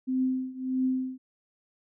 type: tone with tremolo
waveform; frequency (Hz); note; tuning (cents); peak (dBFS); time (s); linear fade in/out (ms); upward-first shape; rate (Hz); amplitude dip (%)
sine; 258.7; C4; -19; -22; 0.07-1.18; 20; triangle; 1.6; 90
effects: none